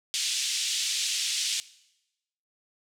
pink band-pass noise, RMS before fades -29 dBFS, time 0.14-1.6 s, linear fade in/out 0 ms, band 2900 to 8200 Hz, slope 24 dB/octave, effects noise-tail reverb RT60 0.9 s tail -19 dB re dry

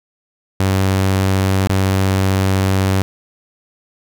sawtooth tone with dropouts, 95.8 Hz, G2, 39 cents flat, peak -9 dBFS, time 0.6-3.02 s, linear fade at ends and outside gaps 0 ms, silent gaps 1.672-1.695 s, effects none

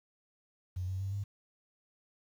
sine tone with pitch steps, 91 / 94.05 / 97.19 / 100.45 Hz, F#2 / F#2 / G2 / G2, -28 / +29 / -14 / +43 cents, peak -33 dBFS, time 0.76-1.24 s, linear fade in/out 10 ms, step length 120 ms, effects 10-bit

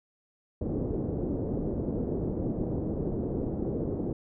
white low-pass noise, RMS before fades -31 dBFS, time 0.61-4.13 s, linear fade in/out 5 ms, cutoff 430 Hz, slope 24 dB/octave, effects none

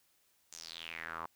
sawtooth tone with band-pass filter sweep, 82.41 Hz, E2, in tune, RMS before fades -45 dBFS, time 0.52-1.26 s, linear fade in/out 5 ms, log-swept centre 7000 to 1000 Hz, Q 4.9, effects white hiss -72 dBFS RMS until 1.35 s

